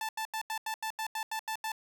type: tone bursts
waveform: sawtooth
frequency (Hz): 880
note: A5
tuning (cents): 0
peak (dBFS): -29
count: 11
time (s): 0.01-1.719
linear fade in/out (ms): 2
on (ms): 79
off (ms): 84
effects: none